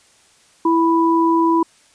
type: tone pair together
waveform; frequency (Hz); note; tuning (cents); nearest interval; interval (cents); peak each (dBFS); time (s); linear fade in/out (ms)
sine; 330.8 / 987.8; E4 / B5; +6 / 0; octave + perfect fifth; 1894; -14 / -16; 0.65-1.63; 5
effects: white hiss -53 dBFS RMS until 1.94 s + resampled to 22050 Hz